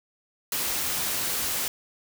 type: noise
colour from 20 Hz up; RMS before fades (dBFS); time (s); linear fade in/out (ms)
white; -28; 0.52-1.68; 2
effects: none